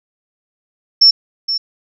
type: tone with echo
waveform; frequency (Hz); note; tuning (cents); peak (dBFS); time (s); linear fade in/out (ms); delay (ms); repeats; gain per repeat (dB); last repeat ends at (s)
sine; 5400; E8; +41; -4; 1.01-1.11; 10; 470; 1; -11; 1.58
effects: none